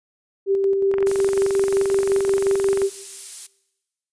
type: tone with tremolo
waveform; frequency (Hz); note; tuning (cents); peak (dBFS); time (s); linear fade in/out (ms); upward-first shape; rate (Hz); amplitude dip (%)
sine; 392; G4; 0; -15; 0.46-2.9; 50; square; 5.5; 30
type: click train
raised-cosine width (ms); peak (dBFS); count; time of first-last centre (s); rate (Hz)
0.5; -14; 44; 0.94-2.818; 22.9
type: noise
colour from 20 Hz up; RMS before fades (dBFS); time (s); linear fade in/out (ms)
violet; -29; 1.06-3.47; 10
effects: noise-tail reverb RT60 1.0 s tail -20 dB re dry + resampled to 22050 Hz